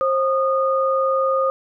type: tone pair together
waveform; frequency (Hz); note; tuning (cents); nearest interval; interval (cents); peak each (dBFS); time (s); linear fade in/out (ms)
sine; 532.4 / 1228; C5 / D#6; +30 / -23; octave + major second; 1447; -18 / -20; 0.01-1.5; 0
effects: none

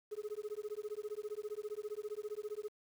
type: tone with tremolo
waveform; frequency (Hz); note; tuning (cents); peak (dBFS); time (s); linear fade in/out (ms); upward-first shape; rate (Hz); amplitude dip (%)
sine; 422.1; G#4; +28; -34; 0.11-2.69; 20; sine; 15; 100
effects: tanh soft clip ceiling -36 dBFS + 10-bit

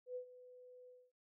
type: tone with ADSR envelope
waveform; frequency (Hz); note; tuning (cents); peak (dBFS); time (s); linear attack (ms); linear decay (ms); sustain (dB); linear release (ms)
sine; 499.6; B4; +20; -40; 0.06-1.12; 97; 92; -16; 240
effects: none

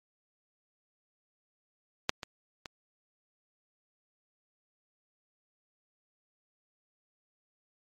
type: clicks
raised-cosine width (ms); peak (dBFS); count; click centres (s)
0.2; -7 / -20 / -22; 3; 2.094 / 2.232 / 2.658
effects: MP3 64 kbps

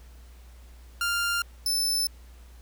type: tone pair in turn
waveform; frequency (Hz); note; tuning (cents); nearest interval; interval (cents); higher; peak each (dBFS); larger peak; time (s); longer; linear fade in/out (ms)
sawtooth; 1396.9 / 5274; F6 / E8; 0 / 0; octave + major seventh; 2300; second; -21; neither; 1.01-1.42 / 1.66-2.07; neither; 2
effects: added 60 Hz sine -46 dBFS peak until 2.61 s + pink hiss -58 dBFS RMS until 2.61 s

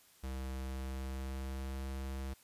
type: tone with pitch glide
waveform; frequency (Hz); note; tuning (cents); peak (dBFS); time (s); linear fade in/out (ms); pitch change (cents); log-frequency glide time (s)
square; 65.7 to 66.77; C2 to C2; +8 to +36; -39; 0.23-2.34; 10; +28; 0.6-1.89
effects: white hiss -64 dBFS RMS until 2.43 s + resampled to 32000 Hz

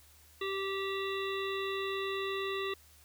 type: harmonic tone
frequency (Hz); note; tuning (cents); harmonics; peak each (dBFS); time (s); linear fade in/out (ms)
389.7; G4; -10; 1 / 3 / 5 / 7 / 9 / 10; -35 / -40 / -42 / -43 / -45 / -45; 0.41-2.74; 5
effects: added 75 Hz sine -62 dBFS peak until 3.04 s + white hiss -61 dBFS RMS until 3.04 s

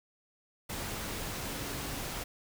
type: tone in noise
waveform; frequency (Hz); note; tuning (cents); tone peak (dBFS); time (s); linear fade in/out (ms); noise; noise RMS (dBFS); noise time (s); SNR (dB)
sine; 282.9; C#4; +35; -47; 1.46-2; 10; pink; -38; 0.69-2.24; -12
effects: none

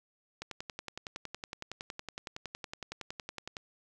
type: click train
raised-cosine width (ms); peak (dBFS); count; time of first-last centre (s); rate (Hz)
0.2; -22; 35; 0.42-3.568; 10.8
effects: none

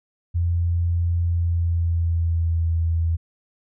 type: tone with pitch glide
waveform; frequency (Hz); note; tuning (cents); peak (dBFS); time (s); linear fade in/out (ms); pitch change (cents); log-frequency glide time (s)
sine; 85.7 to 82.78; F2 to E2; -32 to +8; -18; 0.34-3.17; 20; -60; 1.25-2.68
effects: none

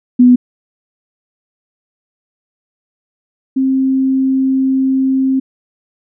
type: tone pair in turn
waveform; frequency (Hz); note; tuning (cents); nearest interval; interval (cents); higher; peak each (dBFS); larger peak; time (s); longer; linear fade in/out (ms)
sine; 247.9 / 265; B3 / C4; +7 / +22; minor second; 115; second; -3 / -10; first; 0.19-0.36 / 3.56-5.4; second; 10
effects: none

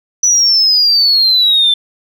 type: exponential sweep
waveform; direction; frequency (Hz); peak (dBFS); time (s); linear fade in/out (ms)
sine; down; 5970 to 3520; -6; 0.23-1.74; 5
effects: tanh soft clip ceiling -3 dBFS

